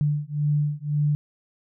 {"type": "beating tone pair", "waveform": "sine", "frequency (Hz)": [146.83, 148.73], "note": ["D3", "D3"], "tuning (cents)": [0, 22], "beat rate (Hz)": 1.9, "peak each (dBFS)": -24, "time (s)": [0.01, 1.15], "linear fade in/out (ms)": 0, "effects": []}